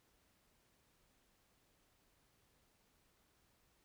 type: silence
effects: pink hiss -75 dBFS RMS until 3.84 s